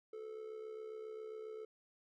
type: tone with amplitude modulation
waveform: triangle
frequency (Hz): 436.6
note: A4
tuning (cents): -13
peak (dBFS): -40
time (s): 0.13-1.65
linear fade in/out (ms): 5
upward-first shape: sine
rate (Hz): 67.4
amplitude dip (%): 60
effects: none